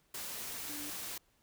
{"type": "tone in noise", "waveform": "sine", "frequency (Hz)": 293.4, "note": "D4", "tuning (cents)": -2, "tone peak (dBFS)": -46, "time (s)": [0.69, 0.9], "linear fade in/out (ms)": 5, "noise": "white", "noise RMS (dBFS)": -42, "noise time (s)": [0.14, 1.18], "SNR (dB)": -7, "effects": ["pink hiss -72 dBFS RMS until 1.42 s"]}